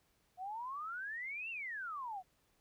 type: exponential two-way sweep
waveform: sine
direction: up then down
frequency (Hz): 711 to 2785 to 711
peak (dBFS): -40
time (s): 0.37-2.23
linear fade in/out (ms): 50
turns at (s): 1.5
effects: pink hiss -75 dBFS RMS until 2.6 s